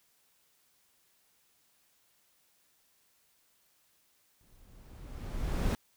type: noise with exponential growth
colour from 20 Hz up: brown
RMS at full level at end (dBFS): -25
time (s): 4.41-5.75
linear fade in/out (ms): 0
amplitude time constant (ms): 290
effects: white hiss -70 dBFS RMS until 5.96 s